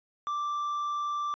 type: tone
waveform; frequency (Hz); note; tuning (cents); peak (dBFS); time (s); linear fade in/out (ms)
triangle; 1174.7; D6; 0; -27; 0.27-1.34; 0
effects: resampled to 16000 Hz